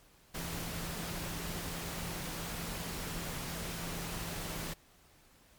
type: tone in noise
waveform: sine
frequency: 168.2 Hz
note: E3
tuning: 35 cents sharp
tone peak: -44 dBFS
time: 0.34-4.74 s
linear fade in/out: 10 ms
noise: pink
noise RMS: -40 dBFS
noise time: 0.34-4.74 s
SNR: -7 dB
effects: pink hiss -63 dBFS RMS until 5.58 s + MP3 96 kbps